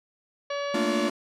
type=harmonic tone; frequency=569 Hz; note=C#5; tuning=45 cents sharp; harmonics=1 / 2 / 3 / 4 / 5 / 6 / 7 / 8 / 10; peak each=-29 / -35 / -39 / -41 / -43 / -45 / -46 / -47 / -49 dBFS; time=0.5-1.09 s; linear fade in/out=5 ms
type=chord; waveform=45% pulse; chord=Bb major seventh; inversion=third; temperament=equal; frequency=220 / 233.1 / 293.7 / 349.2 Hz; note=A3 / Bb3 / D4 / F4; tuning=0 / 0 / 0 / 0 cents; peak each=-30 dBFS; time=0.74-1.1 s; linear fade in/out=5 ms
effects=low-pass 9000 Hz 12 dB/octave